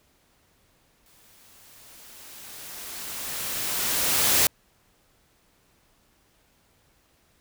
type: noise with exponential growth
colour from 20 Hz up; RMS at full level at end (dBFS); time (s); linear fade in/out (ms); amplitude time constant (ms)
white; -19; 1.06-4.47; 1; 740
effects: pink hiss -64 dBFS RMS until 7.4 s